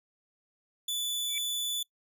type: tone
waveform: sawtooth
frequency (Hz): 3475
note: A7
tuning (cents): -22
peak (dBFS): -27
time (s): 0.88-1.83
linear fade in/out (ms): 5
type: tone with exponential growth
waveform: sine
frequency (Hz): 2301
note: D7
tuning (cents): -36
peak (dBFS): -31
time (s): 1.26-1.38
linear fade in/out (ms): 1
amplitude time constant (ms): 26
effects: noise-tail reverb RT60 0.1 s tail -23 dB re dry